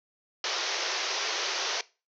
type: band-pass noise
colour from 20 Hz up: white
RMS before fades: -31 dBFS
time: 0.44-1.81 s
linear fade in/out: 2 ms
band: 340 to 6200 Hz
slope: 96 dB/octave
effects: noise-tail reverb RT60 0.3 s tail -20 dB re dry